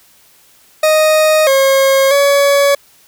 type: tone with pitch steps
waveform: 40% pulse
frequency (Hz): 622 / 540 / 564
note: D#5 / C#5 / C#5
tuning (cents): -1 / -45 / +30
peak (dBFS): -7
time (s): 0.83-2.75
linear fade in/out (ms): 5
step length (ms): 640
effects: white hiss -48 dBFS RMS until 3.07 s